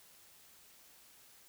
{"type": "silence", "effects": ["white hiss -61 dBFS RMS until 1.48 s"]}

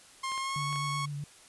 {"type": "tone with pitch glide", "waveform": "sawtooth", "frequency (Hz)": [1063, 1102.4], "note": ["C6", "C#6"], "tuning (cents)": [27, -10], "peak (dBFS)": -28, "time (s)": [0.23, 1.06], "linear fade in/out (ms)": 10, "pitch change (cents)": 63, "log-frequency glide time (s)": [0.36, 0.63]}
{"type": "clicks", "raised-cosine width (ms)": 0.3, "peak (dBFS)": -29, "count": 4, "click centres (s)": [0.319, 0.378, 0.728, 0.759]}
{"type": "tone with vibrato", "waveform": "sine", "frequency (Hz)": 144.8, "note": "D3", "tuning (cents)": -24, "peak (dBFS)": -34, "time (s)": [0.56, 1.24], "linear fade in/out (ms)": 2, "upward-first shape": "sine", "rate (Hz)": 7.9, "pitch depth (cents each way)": 25}
{"effects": ["white hiss -55 dBFS RMS until 1.48 s", "resampled to 24000 Hz"]}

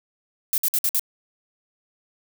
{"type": "noise bursts", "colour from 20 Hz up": "violet", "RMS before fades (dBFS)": -21, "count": 5, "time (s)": [0.53, 0.995], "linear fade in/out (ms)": 0, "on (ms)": 49, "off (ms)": 55, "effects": []}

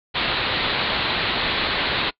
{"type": "low-pass noise", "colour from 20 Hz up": "white", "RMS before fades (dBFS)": -23, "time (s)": [0.14, 2.11], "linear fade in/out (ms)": 20, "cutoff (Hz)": 4300, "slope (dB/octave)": 96, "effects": ["noise-tail reverb RT60 0.1 s tail -23 dB re dry"]}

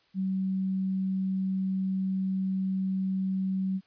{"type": "tone", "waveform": "sine", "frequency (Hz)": 190, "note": "F#3", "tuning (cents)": 46, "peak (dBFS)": -26, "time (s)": [0.14, 3.81], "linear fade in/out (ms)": 50, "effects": ["white hiss -66 dBFS RMS until 3.86 s", "resampled to 11025 Hz"]}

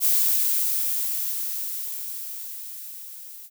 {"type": "noise with level ramp", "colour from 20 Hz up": "violet", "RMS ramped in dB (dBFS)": [-19, -42], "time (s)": [0, 3.5], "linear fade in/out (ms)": 50, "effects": []}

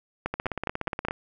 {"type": "two click trains", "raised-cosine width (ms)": 0.5, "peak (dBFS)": [-12, -14], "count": [5, 14], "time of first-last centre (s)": [[0.26, 1.085], [0.34, 1.109]], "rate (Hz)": [4.85, 16.9], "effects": []}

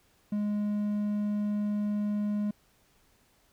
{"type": "tone", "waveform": "triangle", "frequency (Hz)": 207.7, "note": "G#3", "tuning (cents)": 0, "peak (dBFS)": -25, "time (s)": [0.32, 2.51], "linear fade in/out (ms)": 5, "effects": ["pink hiss -66 dBFS RMS until 3.52 s"]}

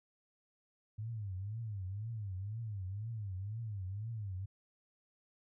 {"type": "tone with vibrato", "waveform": "sine", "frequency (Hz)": 103.3, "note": "G#2", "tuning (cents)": -9, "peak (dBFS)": -38, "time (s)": [0.98, 4.46], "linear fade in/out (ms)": 10, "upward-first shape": "triangle", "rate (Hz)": 2, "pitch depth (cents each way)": 230, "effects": []}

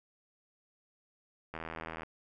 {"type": "click train", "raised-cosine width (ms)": 0.5, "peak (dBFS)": -25, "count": 41, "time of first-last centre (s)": [1.54, 2.033], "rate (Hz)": 81.1, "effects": []}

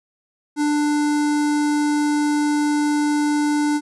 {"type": "tone with notch filter", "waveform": "square", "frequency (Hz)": 295.9, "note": "D4", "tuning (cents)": 13, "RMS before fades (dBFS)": -19, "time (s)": [0.56, 3.81], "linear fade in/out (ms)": 50, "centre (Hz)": 2900, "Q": 1.3, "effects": ["resampled to 24000 Hz"]}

